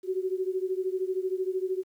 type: beating tone pair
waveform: sine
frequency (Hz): 370 / 383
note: F#4 / G4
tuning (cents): 0 / -40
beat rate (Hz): 13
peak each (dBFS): -29 / -31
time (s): 0.03-1.84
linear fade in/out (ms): 50
effects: 10-bit